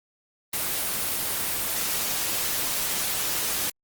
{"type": "noise", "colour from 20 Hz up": "white", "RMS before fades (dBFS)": -27, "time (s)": [0.53, 3.7], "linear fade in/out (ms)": 5, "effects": ["Opus 24 kbps"]}